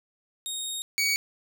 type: tone pair in turn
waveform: 20% pulse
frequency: 3729 / 2255 Hz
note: A#7 / C#7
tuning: 0 / +29 cents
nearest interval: major sixth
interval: 871 cents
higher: first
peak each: -25 / -18 dBFS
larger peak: second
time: 0.46-0.82 / 0.98-1.16 s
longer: first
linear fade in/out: 0 ms
effects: none